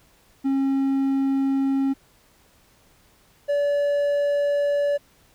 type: tone pair in turn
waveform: triangle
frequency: 271.3 / 574.9 Hz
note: C#4 / D5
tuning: -37 / -37 cents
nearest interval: octave + minor second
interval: 1300 cents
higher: second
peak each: -17 dBFS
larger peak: neither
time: 0.44-1.94 / 3.48-4.98 s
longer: neither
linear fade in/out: 20 ms
effects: pink hiss -58 dBFS RMS until 5.34 s